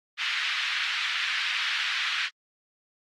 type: band-pass noise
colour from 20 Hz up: white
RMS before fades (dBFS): -29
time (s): 0.17-2.3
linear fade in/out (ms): 50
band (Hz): 1500 to 3400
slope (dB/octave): 24
effects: AAC 48 kbps